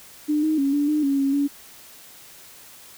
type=tone with pitch steps; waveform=sine; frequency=299.8 / 311.8 / 276.6 / 289.7 / 302.4 / 277.2 / 274.3 / 283.9 Hz; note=D4 / D#4 / C#4 / D4 / D#4 / C#4 / C#4 / C#4; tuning=+36 / +4 / -4 / -24 / -49 / 0 / -18 / +41 cents; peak=-18 dBFS; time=0.28-1.48 s; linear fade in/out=20 ms; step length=150 ms; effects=white hiss -46 dBFS RMS until 2.97 s